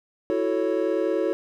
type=chord; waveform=triangle; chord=F# minor seventh; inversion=third; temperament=equal; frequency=329.6 / 370 / 440 / 554.4 Hz; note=E4 / F#4 / A4 / C#5; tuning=0 / 0 / 0 / 0 cents; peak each=-25 dBFS; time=0.3-1.33 s; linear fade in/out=0 ms; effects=none